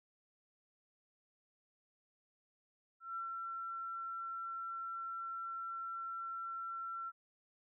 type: tone with ADSR envelope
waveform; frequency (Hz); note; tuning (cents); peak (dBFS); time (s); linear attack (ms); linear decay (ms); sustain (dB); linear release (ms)
sine; 1352; E6; +43; -38; 3-7.12; 160; 120; -2; 39
effects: none